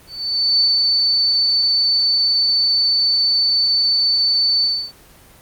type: tone with ADSR envelope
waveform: sine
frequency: 4514 Hz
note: C#8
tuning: 31 cents sharp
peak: -11 dBFS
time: 0.07-4.92 s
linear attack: 530 ms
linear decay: 150 ms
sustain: -2 dB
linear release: 290 ms
effects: pink hiss -46 dBFS RMS until 5.41 s + Opus 24 kbps